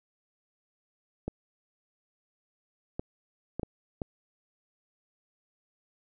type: clicks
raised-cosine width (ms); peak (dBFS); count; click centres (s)
2; -19; 5; 1.28 / 2.995 / 3.596 / 3.632 / 4.018
effects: none